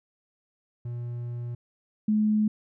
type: tone pair in turn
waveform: triangle / sine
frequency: 120 / 213.4 Hz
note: B2 / G#3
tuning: -49 / +47 cents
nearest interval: minor seventh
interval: 996 cents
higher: second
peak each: -29 / -20 dBFS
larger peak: second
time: 0.85-1.55 / 2.08-2.48 s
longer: first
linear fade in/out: 5 ms
effects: none